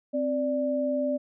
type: tone pair together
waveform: sine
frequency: 261.6 / 587.3 Hz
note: C4 / D5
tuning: 0 / 0 cents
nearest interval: octave + major second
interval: 1400 cents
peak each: -28 / -26 dBFS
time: 0.13-1.18 s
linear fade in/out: 20 ms
effects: none